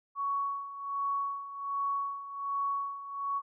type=tone with tremolo; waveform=sine; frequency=1117 Hz; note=C#6; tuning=13 cents sharp; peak=-28 dBFS; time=0.15-3.42 s; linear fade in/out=50 ms; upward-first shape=sine; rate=1.3 Hz; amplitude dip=75%; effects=none